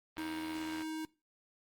click train, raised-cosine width 0.3 ms, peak -29 dBFS, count 55, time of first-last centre 0.17-0.82 s, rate 83.1 Hz
square tone, 315.5 Hz, D#4, 24 cents sharp, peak -38 dBFS, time 0.18-1.05 s, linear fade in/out 0 ms
effects noise-tail reverb RT60 0.3 s tail -22 dB re dry + Opus 32 kbps

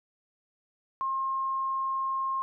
sine tone, 1068 Hz, C6, 35 cents sharp, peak -27 dBFS, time 1.01-2.42 s, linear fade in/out 0 ms, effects none

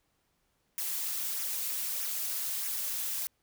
blue noise with flanger, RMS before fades -34 dBFS, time 0.78-3.27 s, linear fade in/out 0 ms, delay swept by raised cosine 0.23 to 5.93 ms, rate 1.6 Hz, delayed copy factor -0.55, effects pink hiss -75 dBFS RMS until 3.42 s

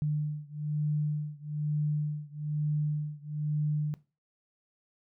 sine beating tone pair, 149.5 / 150.6 Hz, D3 / D3, +31 / +44 cents, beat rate 1.1 Hz, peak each -31 / -32 dBFS, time 0.02-3.94 s, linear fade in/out 0 ms, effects noise-tail reverb RT60 0.3 s tail -18 dB re dry

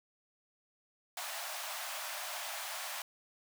pink high-pass noise, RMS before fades -41 dBFS, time 1.17-3.02 s, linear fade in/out 2 ms, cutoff 600 Hz, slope 96 dB/octave, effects none

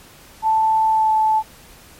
sine tone with pitch glide, 880 to 871.4 Hz, A5 to A5, 0 to -17 cents, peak -13 dBFS, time 0.42-1.43 s, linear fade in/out 50 ms, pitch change -17 cents, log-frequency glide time 0.9-1.11 s, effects pink hiss -45 dBFS RMS until 1.99 s + MP3 64 kbps

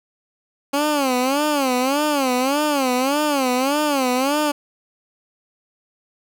15% pulse tone with vibrato, 274.4 Hz, C#4, 17 cents flat, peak -11 dBFS, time 0.73-4.52 s, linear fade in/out 10 ms, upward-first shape sine, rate 1.7 Hz, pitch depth 170 cents each way, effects none

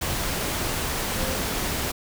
sine tone in noise, 523.3 Hz, C5, in tune, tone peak -32 dBFS, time 1.16-1.37 s, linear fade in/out 10 ms, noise pink, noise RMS -27 dBFS, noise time 0.01-1.92 s, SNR -8 dB, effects none

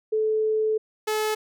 sine / sawtooth tone pair in turn, 434.7 / 430.5 Hz, A4 / A4, -21 / -38 cents, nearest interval unison, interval 17 cents, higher first, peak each -20 / -19 dBFS, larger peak second, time 0.12-0.78 / 1.07-1.35 s, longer first, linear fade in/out 10 ms, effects none

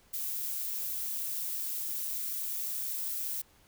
violet noise with amplitude modulation, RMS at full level -34 dBFS, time 0.13-3.42 s, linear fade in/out 10 ms, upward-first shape sine, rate 139 Hz, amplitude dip 25%, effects pink hiss -63 dBFS RMS until 3.67 s

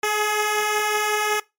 10% pulse beating tone pair, 417.9 / 423.3 Hz, G#4 / G#4, +11 / +33 cents, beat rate 5.4 Hz, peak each -20 / -12 dBFS, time 0.03-1.4 s, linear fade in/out 5 ms, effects noise-tail reverb RT60 0.2 s tail -21 dB re dry + MP3 64 kbps

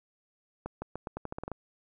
accelerating click train, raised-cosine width 1 ms, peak -22 dBFS, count 11, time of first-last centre 0.66-1.517 s, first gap 160 ms, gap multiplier 0.85, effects none

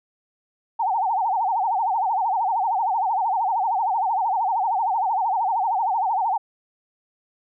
sine tone with vibrato, 830.6 Hz, G#5, in tune, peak -19 dBFS, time 0.79-6.38 s, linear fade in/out 10 ms, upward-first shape sine, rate 13 Hz, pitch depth 210 cents each way, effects none

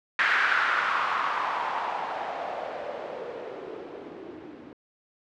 violet noise with low-pass filter sweep, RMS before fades -29 dBFS, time 0.19-4.73 s, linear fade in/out 2 ms, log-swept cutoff 1700 to 280 Hz, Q 3.4, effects low-pass 3000 Hz 12 dB/octave

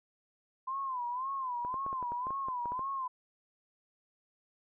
sine tone with vibrato, 1025 Hz, C6, 36 cents flat, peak -33 dBFS, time 0.67-3.08 s, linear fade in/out 10 ms, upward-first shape sine, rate 1.9 Hz, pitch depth 120 cents each way
clicks, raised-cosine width 1 ms, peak -29 dBFS, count 12, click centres 1.649 / 1.742 / 1.864 / 1.929 / 2.027 / 2.12 / 2.269 / 2.306 / 2.485 / 2.657 / 2.72 / 2.793 s
effects none

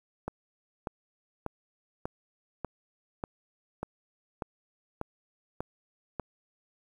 click train, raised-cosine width 1 ms, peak -19 dBFS, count 11, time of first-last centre 0.28-6.197 s, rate 1.69 Hz, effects 9-bit

